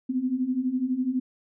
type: beating tone pair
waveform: sine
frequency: 247.4 / 259.4 Hz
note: B3 / C4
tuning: +3 / -15 cents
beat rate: 12 Hz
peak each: -29 / -25 dBFS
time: 0.09-1.2 s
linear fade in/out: 10 ms
effects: none